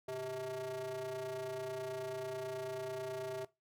square ring-modulated tone, 126.1 Hz, B2, 36 cents sharp, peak -37 dBFS, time 0.08-3.45 s, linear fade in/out 5 ms, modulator 519 Hz, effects noise-tail reverb RT60 0.2 s tail -18 dB re dry

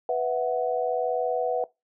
sine chord, B suspended fourth, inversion none, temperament equal, 493.9 / 659.3 / 740 Hz, B4 / E5 / F#5, 0 / 0 / 0 cents, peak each -26 / -28 / -28 dBFS, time 0.09-1.64 s, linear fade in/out 2 ms, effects noise-tail reverb RT60 0.2 s tail -21 dB re dry

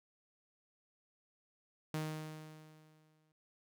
sawtooth tone with exponential decay, 155.56 Hz, D#3, in tune, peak -31 dBFS, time 1.94-3.32 s, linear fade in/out 2 ms, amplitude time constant 300 ms, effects none

